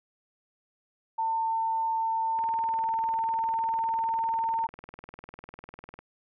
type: tone with pitch glide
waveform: sine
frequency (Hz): 899 to 905.8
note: A5 to A#5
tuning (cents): +37 to -50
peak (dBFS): -25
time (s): 1.18-4.67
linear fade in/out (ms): 10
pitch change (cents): +13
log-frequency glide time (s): 2.24-4.24
type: click train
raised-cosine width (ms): 0.5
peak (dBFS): -28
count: 73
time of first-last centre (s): 2.39-5.99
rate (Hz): 20
effects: none